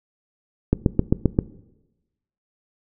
click train, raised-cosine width 3 ms, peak -3 dBFS, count 6, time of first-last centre 0.73-1.389 s, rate 7.59 Hz, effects noise-tail reverb RT60 1.0 s tail -18 dB re dry

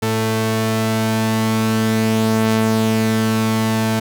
sawtooth tone pair together, 110.8 / 221.4 Hz, A2 / A3, +13 / +11 cents, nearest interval octave, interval 1198 cents, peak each -16 / -13 dBFS, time 0.02-4 s, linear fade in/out 10 ms, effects none

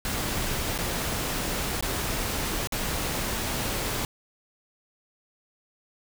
pink noise with dropouts, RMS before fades -29 dBFS, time 0.05-4.05 s, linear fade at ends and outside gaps 1 ms, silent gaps 0.779-0.787 / 1.809-1.825 / 2.673-2.722 s, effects none

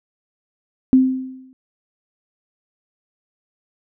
sine tone with exponential decay, 260 Hz, C4, 11 cents flat, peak -6 dBFS, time 0.93-1.53 s, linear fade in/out 0 ms, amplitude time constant 130 ms, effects none

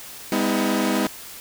sawtooth tone cluster, 203.2 / 251.1 / 318.8 Hz, G#3 / B3 / D#4, -38 / +29 / +42 cents, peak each -20 dBFS, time 0.32-1.07 s, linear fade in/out 2 ms, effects white hiss -39 dBFS RMS until 1.4 s

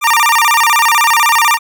25% pulse tone with vibrato, 1046.5 Hz, C6, in tune, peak -4 dBFS, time 0.01-1.59 s, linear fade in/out 50 ms, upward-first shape square, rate 16 Hz, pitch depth 220 cents each way, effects none

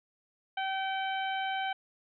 harmonic tone, 770 Hz, G5, 31 cents flat, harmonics 1 / 2 / 3 / 4 / 5, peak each -32 / -37 / -41 / -40 / -52 dBFS, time 0.57-1.73 s, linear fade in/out 5 ms, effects none

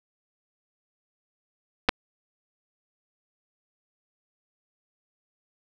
clicks, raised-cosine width 0.3 ms, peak -3 dBFS, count 2, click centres 1.888 / 1.892 s, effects none

